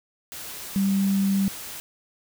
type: tone in noise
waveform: sine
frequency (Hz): 195.8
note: G3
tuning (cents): -2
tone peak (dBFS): -19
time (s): 0.76-1.48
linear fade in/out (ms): 0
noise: white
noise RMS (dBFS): -37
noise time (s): 0.32-1.8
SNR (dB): +15
effects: none